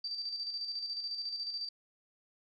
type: tone with tremolo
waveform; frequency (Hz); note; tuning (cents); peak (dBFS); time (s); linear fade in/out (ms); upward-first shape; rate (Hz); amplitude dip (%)
sine; 4660; D8; -14; -34; 0.04-1.69; 5; square; 14; 45
effects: none